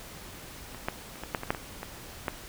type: clicks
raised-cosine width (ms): 0.5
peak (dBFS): -28 / -13 / -30 / -22 / -12 / -20 / -10 / -20 / -21 / -13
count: 10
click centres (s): 0.747 / 0.885 / 1.157 / 1.236 / 1.348 / 1.434 / 1.505 / 1.548 / 1.831 / 2.282
effects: pink hiss -45 dBFS RMS until 2.48 s

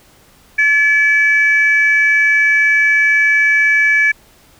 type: tone pair together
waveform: sine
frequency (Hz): 1717 / 2301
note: A6 / D7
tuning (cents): -43 / -36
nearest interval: perfect fourth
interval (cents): 507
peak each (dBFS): -11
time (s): 0.58-4.12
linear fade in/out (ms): 10
effects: tanh soft clip ceiling -2 dBFS + pink hiss -48 dBFS RMS until 4.59 s

